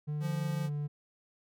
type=tone with pitch glide; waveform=triangle; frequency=149.4 to 146.66 Hz; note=D3 to D3; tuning=+30 to -2 cents; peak=-30 dBFS; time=0.07-0.88 s; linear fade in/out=20 ms; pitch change=-32 cents; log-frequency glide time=0.21-0.61 s
type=tone; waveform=square; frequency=173.2 Hz; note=F3; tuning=14 cents flat; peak=-36 dBFS; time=0.2-0.7 s; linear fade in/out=50 ms
effects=none